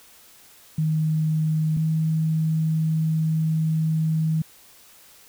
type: tone pair in turn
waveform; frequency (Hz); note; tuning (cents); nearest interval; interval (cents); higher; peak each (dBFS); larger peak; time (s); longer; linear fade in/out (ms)
sine; 156.6 / 158.79; D#3 / D#3; +11 / +36; unison; 25; second; -19; neither; 0.78-1.77 / 1.77-4.42; second; 5
effects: white hiss -51 dBFS RMS until 5.28 s